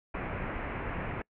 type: low-pass noise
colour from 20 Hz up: pink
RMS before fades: -36 dBFS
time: 0.14-1.22 s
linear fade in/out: 5 ms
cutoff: 2500 Hz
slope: 48 dB/octave
effects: noise-tail reverb RT60 0.1 s tail -26 dB re dry